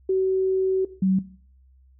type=tone pair in turn; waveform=sine; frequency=378.7 / 189.35 Hz; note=F#4 / F#3; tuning=+40 / +40 cents; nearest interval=octave; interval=1200 cents; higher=first; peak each=-18 / -17 dBFS; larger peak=second; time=0.09-0.85 / 1.02-1.19 s; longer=first; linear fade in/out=5 ms; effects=noise-tail reverb RT60 0.5 s tail -17 dB re dry + added 65 Hz sine -52 dBFS peak until 1.99 s